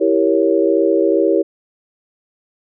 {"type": "chord", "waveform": "sine", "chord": "E diminished seventh", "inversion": "none", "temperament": "equal", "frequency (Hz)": [329.6, 392, 466.2, 554.4], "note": ["E4", "G4", "Bb4", "Db5"], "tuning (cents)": [0, 0, 0, 0], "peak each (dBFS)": [-16, -16, -18, -18], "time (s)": [0, 1.43], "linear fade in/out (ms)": 20, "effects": []}